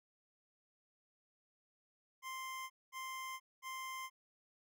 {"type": "tone bursts", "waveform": "25% pulse", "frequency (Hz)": 1046.5, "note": "C6", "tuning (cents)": 0, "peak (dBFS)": -39, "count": 3, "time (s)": [2.22, 4.1], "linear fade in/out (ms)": 50, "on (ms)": 480, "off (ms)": 220, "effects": []}